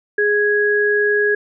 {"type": "tone pair together", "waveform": "sine", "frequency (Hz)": [415.3, 1661.2], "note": ["G#4", "G#6"], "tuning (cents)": [0, 0], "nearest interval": "2 octaves", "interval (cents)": 2400, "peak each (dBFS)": -16, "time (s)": [0.18, 1.35], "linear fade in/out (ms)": 5, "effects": []}